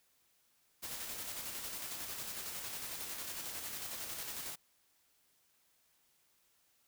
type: noise with tremolo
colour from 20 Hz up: white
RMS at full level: -42 dBFS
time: 0.82-4.56 s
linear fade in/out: 20 ms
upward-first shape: square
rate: 11 Hz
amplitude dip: 30%
effects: white hiss -73 dBFS RMS until 6.87 s